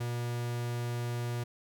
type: tone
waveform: 45% pulse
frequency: 120 Hz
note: B2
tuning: 49 cents flat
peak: -32 dBFS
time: 0-1.44 s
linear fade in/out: 10 ms
effects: none